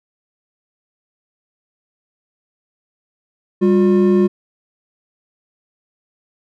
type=tone pair together; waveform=triangle; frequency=198.1 / 358.3 Hz; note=G3 / F4; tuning=+18 / +44 cents; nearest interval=minor seventh; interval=1026 cents; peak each=-11 dBFS; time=3.61-4.28 s; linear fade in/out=20 ms; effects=none